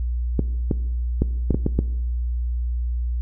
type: clicks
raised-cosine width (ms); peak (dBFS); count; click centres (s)
3; -6; 7; 0.393 / 0.712 / 1.22 / 1.507 / 1.545 / 1.664 / 1.79
effects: noise-tail reverb RT60 1.0 s tail -18 dB re dry + added 60 Hz sine -21 dBFS peak until 3.21 s